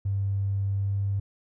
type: tone with pitch glide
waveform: triangle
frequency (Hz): 98.7 to 99.27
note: G2 to G2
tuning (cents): +12 to +22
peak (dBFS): -20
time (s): 0.05-1.2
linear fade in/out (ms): 10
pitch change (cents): +10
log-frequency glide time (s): 0.75-0.93
effects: tanh soft clip ceiling -22 dBFS